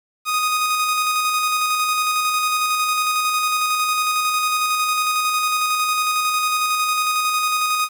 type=tone with tremolo; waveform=sawtooth; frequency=1244.5 Hz; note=D#6; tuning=in tune; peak=-13 dBFS; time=0.25-7.89 s; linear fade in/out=50 ms; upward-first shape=square; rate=11 Hz; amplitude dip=25%; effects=8-bit